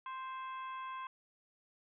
harmonic tone with a mistuned harmonic, 523.3 Hz, C5, in tune, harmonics 2 / 3 / 4 / 5 / 6, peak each -41 / -52 / -57 / -55 / -60 dBFS, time 0.06-1.07 s, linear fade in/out 2 ms, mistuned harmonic 6, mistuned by +76 cents, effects none

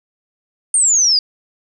sine exponential sweep, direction down, 9020 to 4759 Hz, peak -10 dBFS, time 0.74-1.19 s, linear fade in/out 2 ms, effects none

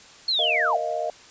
sine linear sweep, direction down, 4372 to 582 Hz, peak -20 dBFS, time 0.28-0.77 s, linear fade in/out 5 ms
sine chord, Bb suspended fourth, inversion none, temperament equal, 466.2 / 622.3 / 698.5 Hz, Bb4 / Eb5 / F5, 0 / 0 / 0 cents, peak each -33 / -27 / -28 dBFS, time 0.39-1.1 s, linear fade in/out 2 ms
effects white hiss -48 dBFS RMS until 1.3 s + resampled to 16000 Hz

